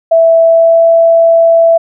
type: tone with pitch glide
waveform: sine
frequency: 659.3 to 664.3 Hz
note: E5 to E5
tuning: 0 to +13 cents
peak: -3 dBFS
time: 0.11-1.78 s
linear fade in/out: 10 ms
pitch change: +13 cents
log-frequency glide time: 0.41-0.84 s
effects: none